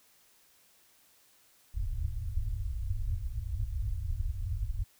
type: low-pass noise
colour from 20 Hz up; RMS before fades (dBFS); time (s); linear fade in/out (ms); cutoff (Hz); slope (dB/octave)
pink; -33; 1.74-4.84; 10; 110; 96
effects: white hiss -64 dBFS RMS until 4.99 s